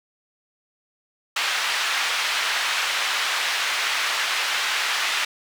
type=band-pass noise; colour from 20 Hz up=white; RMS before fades=-24 dBFS; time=1.36-5.25 s; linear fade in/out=5 ms; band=1100 to 3100 Hz; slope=12 dB/octave; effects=none